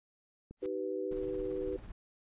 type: clicks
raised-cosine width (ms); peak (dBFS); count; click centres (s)
3; -35; 2; 0.51 / 1.125
type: noise with exponential growth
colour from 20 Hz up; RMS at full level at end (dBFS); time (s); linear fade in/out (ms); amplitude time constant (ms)
pink; -48; 0.57-0.66; 1; 18
type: chord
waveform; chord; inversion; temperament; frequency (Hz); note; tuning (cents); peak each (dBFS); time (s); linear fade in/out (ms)
sine; Eb augmented; none; equal with one note detuned; 311.1 / 385 / 493.9; Eb4 / G4 / B4; 0 / -31 / 0; -41 / -36 / -38; 0.62-1.77; 10
type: noise with tremolo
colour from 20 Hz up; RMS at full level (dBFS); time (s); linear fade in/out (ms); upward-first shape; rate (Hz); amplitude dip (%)
brown; -45; 1.11-1.92; 5; sine; 18; 45
effects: resampled to 8000 Hz